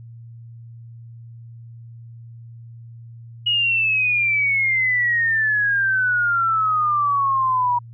sine exponential sweep, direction down, 2904 to 960 Hz, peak -16 dBFS, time 3.46-7.79 s, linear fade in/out 10 ms, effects added 116 Hz sine -37 dBFS peak until 7.93 s

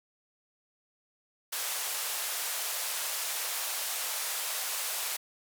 white band-pass noise, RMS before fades -34 dBFS, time 1.52-5.17 s, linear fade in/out 10 ms, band 530 to 15000 Hz, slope 24 dB/octave, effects none

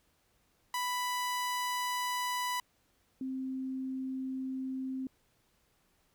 sawtooth / sine tone pair in turn, 990 / 262.2 Hz, B5 / C4, +4 / +4 cents, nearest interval octave + major seventh, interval 2300 cents, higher first, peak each -28 / -34 dBFS, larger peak first, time 0.74-2.6 / 3.21-5.07 s, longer neither, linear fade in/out 2 ms, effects pink hiss -72 dBFS RMS until 6.14 s

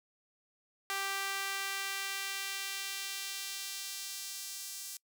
sawtooth tone with high-pass filter sweep, 392 Hz, G4, in tune, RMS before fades -39 dBFS, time 0.9-4.97 s, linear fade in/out 0 ms, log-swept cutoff 1200 to 6400 Hz, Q 0.9, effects noise-tail reverb RT60 0.1 s tail -24 dB re dry

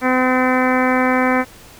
harmonic tone, 255.5 Hz, C4, 41 cents flat, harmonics 1 / 2 / 3 / 4 / 5 / 6 / 7 / 8 / 9, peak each -17 / -20 / -22 / -23 / -24 / -25 / -25 / -26 / -27 dBFS, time 0.01-1.45 s, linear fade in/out 50 ms, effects pink hiss -42 dBFS RMS until 1.79 s

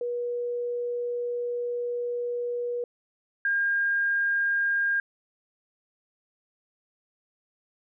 sine tone pair in turn, 482.8 / 1611.8 Hz, B4 / G6, -39 / +48 cents, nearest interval octave + major sixth, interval 2087 cents, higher second, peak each -27 / -22 dBFS, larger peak second, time 0.01-2.84 / 3.45-5 s, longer first, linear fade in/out 2 ms, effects none

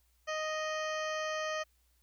harmonic tone, 622.3 Hz, D#5, in tune, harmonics 1 / 2 / 3 / 4 / 5 / 7 / 8 / 9 / 10, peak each -36 / -39 / -40 / -46 / -46 / -52 / -54 / -54 / -50 dBFS, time 0.27-1.64 s, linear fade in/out 20 ms, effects added 60 Hz sine -69 dBFS peak until 2.02 s + white hiss -74 dBFS RMS until 2.02 s

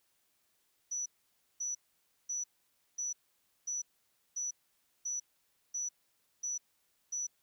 sine tone bursts, 5920 Hz, F#8, in tune, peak -33 dBFS, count 10, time 0.91-7.27 s, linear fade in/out 10 ms, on 150 ms, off 540 ms, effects tanh soft clip ceiling -29 dBFS + white hiss -75 dBFS RMS until 7.42 s

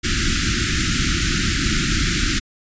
pink band-stop noise, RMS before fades -19 dBFS, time 0.03-2.4 s, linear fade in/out 20 ms, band 360 to 1300 Hz, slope 96 dB/octave, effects resampled to 16000 Hz

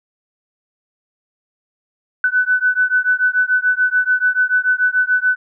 sine beating tone pair, 1496 / 1502.9 Hz, F#6 / F#6, +19 / +27 cents, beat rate 6.9 Hz, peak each -16 dBFS, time 2.24-5.36 s, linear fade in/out 2 ms, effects none

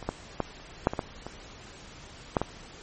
clicks, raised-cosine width 1 ms, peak -25 / -13 / -11 / -6 / -17 / -13 / -22 / -8 / -13 dBFS, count 9, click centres 0.027 / 0.09 / 0.403 / 0.871 / 0.935 / 0.992 / 1.266 / 2.368 / 2.416 s, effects pink hiss -47 dBFS RMS until 2.82 s + MP3 32 kbps

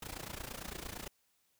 pink noise with amplitude modulation, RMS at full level -41 dBFS, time 0.02-1.08 s, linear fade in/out 5 ms, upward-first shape sine, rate 28.8 Hz, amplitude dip 85%, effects white hiss -75 dBFS RMS until 1.59 s

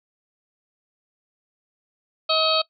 harmonic tone, 636 Hz, D#5, 38 cents sharp, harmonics 1 / 2 / 4 / 5 / 6 / 7, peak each -23 / -24 / -29 / -27 / -25 / -23 dBFS, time 2.29-2.62 s, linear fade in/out 10 ms, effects noise-tail reverb RT60 0.1 s tail -20 dB re dry

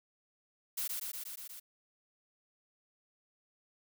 blue noise with echo, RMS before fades -36 dBFS, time 0.77-0.88 s, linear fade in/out 10 ms, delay 120 ms, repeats 6, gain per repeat -2 dB, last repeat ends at 1.6 s, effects none

